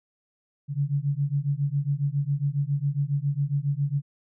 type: beating tone pair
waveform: sine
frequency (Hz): 138.59 / 145.89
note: C#3 / D3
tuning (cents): 0 / -11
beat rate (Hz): 7.3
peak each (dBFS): -26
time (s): 0.68-4.02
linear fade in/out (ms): 50
effects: none